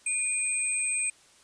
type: tone pair together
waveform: sine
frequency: 2441 / 8237 Hz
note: D#7 / C9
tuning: -34 / -28 cents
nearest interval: octave + major sixth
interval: 2106 cents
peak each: -31 / -27 dBFS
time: 0.06-1.1 s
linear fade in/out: 5 ms
effects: white hiss -58 dBFS RMS until 1.43 s + resampled to 22050 Hz